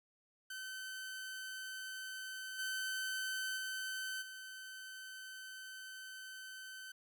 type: tone with level steps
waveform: sawtooth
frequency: 1531 Hz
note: G6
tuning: 41 cents flat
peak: -40 / -34 / -36 / -44 dBFS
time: 0.5-6.92 s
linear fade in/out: 5 ms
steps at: 2.58 / 3.56 / 4.21 s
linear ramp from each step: 20 ms
effects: none